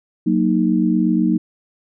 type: chord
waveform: sine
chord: D# minor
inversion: first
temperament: equal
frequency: 185 / 233.1 / 311.1 Hz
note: F#3 / A#3 / D#4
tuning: 0 / 0 / 0 cents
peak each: -18 dBFS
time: 0.26-1.38 s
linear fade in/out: 10 ms
effects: none